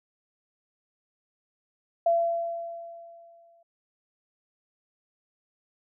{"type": "tone with exponential decay", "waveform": "sine", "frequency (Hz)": 677, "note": "E5", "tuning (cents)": 46, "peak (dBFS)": -18, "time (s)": [2.06, 3.63], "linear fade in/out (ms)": 5, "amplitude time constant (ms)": 340, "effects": []}